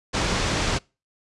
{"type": "low-pass noise", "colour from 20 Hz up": "pink", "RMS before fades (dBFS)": -24, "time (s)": [0.13, 0.79], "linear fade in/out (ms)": 20, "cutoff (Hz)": 7000, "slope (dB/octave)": 24, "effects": ["noise-tail reverb RT60 0.3 s tail -26 dB re dry", "resampled to 24000 Hz"]}